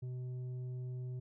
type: tone with tanh clipping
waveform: sine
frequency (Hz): 126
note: B2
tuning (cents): +35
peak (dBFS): -40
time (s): 0.02-1.2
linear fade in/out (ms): 10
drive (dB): 6
effects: none